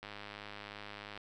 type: click train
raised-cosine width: 0.3 ms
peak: -29 dBFS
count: 119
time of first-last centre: 0.03-1.176 s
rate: 103 Hz
effects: none